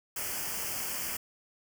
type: band-stop noise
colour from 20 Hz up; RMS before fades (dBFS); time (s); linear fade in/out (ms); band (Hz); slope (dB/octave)
white; -35; 0.16-1.17; 5; 3200 to 4600; 96
effects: none